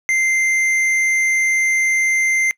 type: tone with tanh clipping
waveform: triangle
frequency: 2086 Hz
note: C7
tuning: 6 cents flat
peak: -16 dBFS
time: 0.09-2.51 s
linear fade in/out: 0 ms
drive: 13 dB
effects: noise-tail reverb RT60 0.1 s tail -21 dB re dry